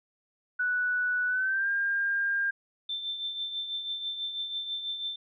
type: tone with pitch glide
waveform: sine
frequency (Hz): 1480 to 1604.7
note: F#6 to G6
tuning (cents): 0 to +40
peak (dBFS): -25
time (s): 0.59-2.51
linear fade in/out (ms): 10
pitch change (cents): +140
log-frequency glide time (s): 1.27-1.69
type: tone with tremolo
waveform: sine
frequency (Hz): 3554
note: A7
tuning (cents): +17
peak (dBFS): -29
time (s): 2.89-5.16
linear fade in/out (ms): 5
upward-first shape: triangle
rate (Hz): 6.1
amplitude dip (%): 60
effects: none